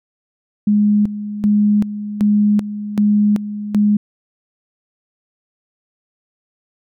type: tone with tremolo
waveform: sine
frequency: 207.9 Hz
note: G#3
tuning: 2 cents sharp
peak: -10 dBFS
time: 0.67-3.97 s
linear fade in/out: 5 ms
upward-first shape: square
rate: 1.3 Hz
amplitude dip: 75%
effects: none